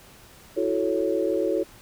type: chord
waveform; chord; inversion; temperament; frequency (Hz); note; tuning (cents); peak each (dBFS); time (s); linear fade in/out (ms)
sine; F# minor seventh; third; equal with one note detuned; 329.6 / 370 / 437.5 / 554.4; E4 / F#4 / A4 / C#5; 0 / 0 / -10 / 0; -27; 0.56-1.64; 20
effects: pink hiss -50 dBFS RMS until 1.81 s